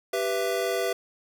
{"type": "chord", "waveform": "square", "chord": "E minor", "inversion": "first", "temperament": "equal with one note detuned", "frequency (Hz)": [392, 493.9, 666.9], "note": ["G4", "B4", "E5"], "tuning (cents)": [0, 0, 20], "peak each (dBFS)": -30, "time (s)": [0.13, 0.93], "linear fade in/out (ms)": 5, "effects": []}